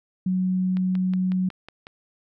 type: tone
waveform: sine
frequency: 185 Hz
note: F#3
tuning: in tune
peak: -20 dBFS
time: 0.26-1.49 s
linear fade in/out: 5 ms
type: click train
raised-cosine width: 0.3 ms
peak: -24 dBFS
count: 7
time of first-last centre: 0.77-1.869 s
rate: 5.46 Hz
effects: none